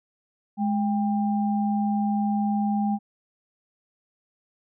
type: tone pair together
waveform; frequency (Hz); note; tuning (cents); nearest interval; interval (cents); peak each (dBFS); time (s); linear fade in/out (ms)
sine; 209.4 / 796.1; G#3 / G5; +15 / +27; octave + major seventh; 2312; -22 / -28; 0.57-2.99; 50
effects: none